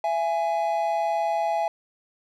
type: tone pair together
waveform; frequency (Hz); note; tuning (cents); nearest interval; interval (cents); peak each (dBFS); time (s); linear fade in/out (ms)
triangle; 670.2 / 830.6; E5 / G#5; +29 / 0; major third; 371; -23; 0.04-1.68; 2
effects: none